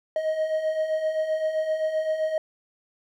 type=beating tone pair; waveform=triangle; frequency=622.3 / 630 Hz; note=D#5 / D#5; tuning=0 / +21 cents; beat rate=7.7 Hz; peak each=-29 / -22 dBFS; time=0.16-2.38 s; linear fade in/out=2 ms; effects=none